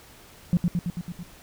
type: tone with echo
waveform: sine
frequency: 174.61 Hz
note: F3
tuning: in tune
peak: -15 dBFS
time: 0.53-0.57 s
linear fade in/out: 0 ms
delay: 110 ms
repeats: 6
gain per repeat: -3 dB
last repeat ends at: 1.23 s
effects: tanh soft clip ceiling -13 dBFS + pink hiss -50 dBFS RMS until 1.42 s